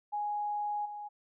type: tone with level steps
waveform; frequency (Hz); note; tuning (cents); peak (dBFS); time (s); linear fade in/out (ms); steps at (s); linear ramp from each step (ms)
sine; 830.6; G#5; 0; -31 / -39; 0.12-1.09; 20; 0.85; 10
effects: none